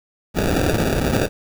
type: noise with sample-and-hold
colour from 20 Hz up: white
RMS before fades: -19 dBFS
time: 0.34-1.29 s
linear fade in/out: 50 ms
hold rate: 1050 Hz
effects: none